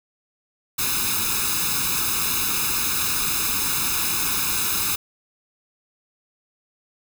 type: noise with comb filter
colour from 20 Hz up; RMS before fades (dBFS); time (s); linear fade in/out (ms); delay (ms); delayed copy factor
white; -23; 0.78-4.96; 10; 0.78; +0.95
effects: none